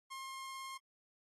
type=tone with vibrato; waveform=sawtooth; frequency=1067 Hz; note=C6; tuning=34 cents sharp; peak=-40 dBFS; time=0.1-0.78 s; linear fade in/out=20 ms; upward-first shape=triangle; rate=18 Hz; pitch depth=8 cents each way; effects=AAC 32 kbps